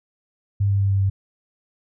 sine tone with pitch steps, 100 / 99.31 / 98.62 / 97.94 / 97.27 Hz, G2 / G2 / G2 / G2 / G2, +35 / +23 / +11 / -1 / -13 cents, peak -16 dBFS, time 0.6-1.1 s, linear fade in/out 10 ms, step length 100 ms, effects none

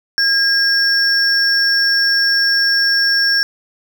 triangle tone pair together, 1624 / 5440 Hz, G#6 / F8, -39 / -46 cents, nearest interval octave + major sixth, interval 2093 cents, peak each -13 dBFS, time 0.18-3.43 s, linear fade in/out 0 ms, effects none

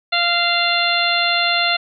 harmonic tone with a mistuned harmonic, 693 Hz, F5, 14 cents flat, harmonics 1 / 2 / 3 / 4 / 5 / 6, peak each -22 / -22 / -22 / -22 / -22 / -22 dBFS, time 0.12-1.77 s, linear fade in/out 10 ms, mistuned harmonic 5, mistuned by +26 cents, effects none

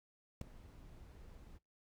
brown noise with ADSR envelope, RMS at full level -33 dBFS, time 0.41-1.59 s, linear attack 5 ms, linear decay 3 ms, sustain -23 dB, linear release 30 ms, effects noise-tail reverb RT60 0.2 s tail -23 dB re dry

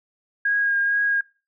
sine tone with vibrato, 1632 Hz, G#6, 31 cents flat, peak -18 dBFS, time 0.45-1.21 s, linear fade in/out 5 ms, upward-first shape triangle, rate 2.2 Hz, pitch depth 20 cents each way, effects noise-tail reverb RT60 0.3 s tail -21 dB re dry

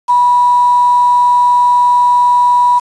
sine tone with quantisation, 977 Hz, B5, 19 cents flat, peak -6 dBFS, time 0.08-2.8 s, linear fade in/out 20 ms, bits 5, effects resampled to 22050 Hz

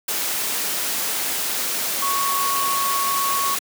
sine tone in noise, 1108.7 Hz, C#6, in tune, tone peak -21 dBFS, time 2.02-3.55 s, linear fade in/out 5 ms, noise white, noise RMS -24 dBFS, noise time 0.08-3.59 s, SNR 0 dB, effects high-pass 200 Hz 12 dB/octave

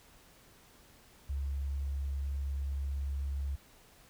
sine tone, 69.3 Hz, C#2, in tune, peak -32 dBFS, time 1.29-3.56 s, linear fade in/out 10 ms, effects pink hiss -60 dBFS RMS until 4.09 s

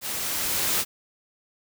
white noise with level ramp, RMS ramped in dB -31 to -23 dBFS, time 0.01-0.85 s, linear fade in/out 50 ms, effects none

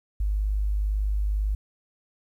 sine tone, 51 Hz, G#1, 31 cents flat, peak -22 dBFS, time 0.2-1.55 s, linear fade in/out 5 ms, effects 10-bit

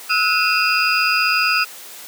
sine tone cluster, 1296 / 1452 / 2502 / 2696 / 4910 Hz, E6 / F#6 / D#7 / E7 / D#8, -30 / -33 / +9 / +38 / -24 cents, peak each -21 dBFS, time 0.09-1.65 s, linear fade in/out 20 ms, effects white hiss -37 dBFS RMS until 2.07 s + high-pass 300 Hz 12 dB/octave

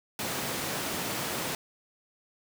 pink high-pass noise, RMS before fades -33 dBFS, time 0.19-1.55 s, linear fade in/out 2 ms, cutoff 160 Hz, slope 12 dB/octave, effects none

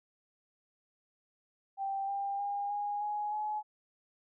sine tone with pitch steps, 784 / 796.3 / 808.8 / 821.6 / 834.5 / 847.6 Hz, G5 / G5 / G#5 / G#5 / G#5 / G#5, 0 / +27 / -46 / -19 / +8 / +35 cents, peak -32 dBFS, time 1.77-3.63 s, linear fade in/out 50 ms, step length 310 ms, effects none

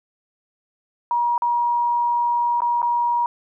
sine tone with dropouts, 954 Hz, A#5, 40 cents sharp, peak -17 dBFS, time 1.11-3.26 s, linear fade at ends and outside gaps 1 ms, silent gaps 1.379-1.421 / 2.605-2.619 / 2.818-2.828 s, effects none

